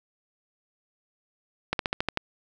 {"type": "slowing click train", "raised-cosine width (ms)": 0.3, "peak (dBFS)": -9, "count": 7, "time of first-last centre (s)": [1.73, 2.174], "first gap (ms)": 62, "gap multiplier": 1.07, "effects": []}